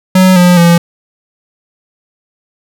square tone with pitch steps, 186 / 178 / 171 Hz, F#3 / F3 / F3, +9 / +33 / -36 cents, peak -4 dBFS, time 0.15-0.78 s, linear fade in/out 5 ms, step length 210 ms, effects none

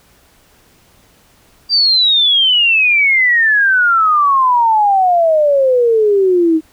sine exponential sweep, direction down, 4745 to 311.1 Hz, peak -8 dBFS, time 1.69-6.61 s, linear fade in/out 50 ms, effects pink hiss -50 dBFS RMS until 6.72 s

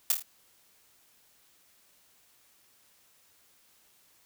blue noise with echo, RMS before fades -23 dBFS, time 0.1-0.12 s, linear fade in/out 2 ms, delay 26 ms, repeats 4, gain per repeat -5 dB, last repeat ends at 0.224 s, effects white hiss -64 dBFS RMS until 4.25 s

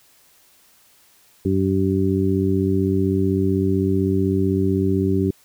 harmonic tone, 95.8 Hz, G2, 39 cents flat, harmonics 1 / 2 / 3 / 4, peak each -22 / -22 / -22 / -22 dBFS, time 1.45-5.31 s, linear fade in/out 5 ms, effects white hiss -55 dBFS RMS until 5.44 s

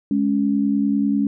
sine tone pair together, 209.5 / 279.6 Hz, G#3 / C#4, +15 / +15 cents, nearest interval perfect fourth, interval 500 cents, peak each -19 dBFS, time 0.11-1.27 s, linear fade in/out 2 ms, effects none

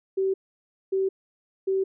sine tone bursts, 384.2 Hz, G4, 35 cents flat, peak -21 dBFS, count 3, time 0.17-1.84 s, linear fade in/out 10 ms, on 170 ms, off 580 ms, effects none

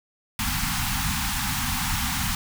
pink band-stop noise, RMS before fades -26 dBFS, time 0.39-2.35 s, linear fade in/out 2 ms, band 270 to 760 Hz, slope 96 dB/octave, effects none

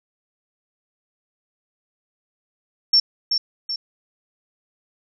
sine tone with echo, 5430 Hz, F8, 50 cents flat, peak -11 dBFS, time 2.93-3 s, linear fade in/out 5 ms, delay 380 ms, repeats 2, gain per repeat -6 dB, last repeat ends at 3.76 s, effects none

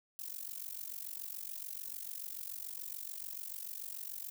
violet noise with amplitude modulation, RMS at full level -40 dBFS, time 0.19-4.3 s, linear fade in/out 0 ms, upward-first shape sine, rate 46.9 Hz, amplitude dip 90%, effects none

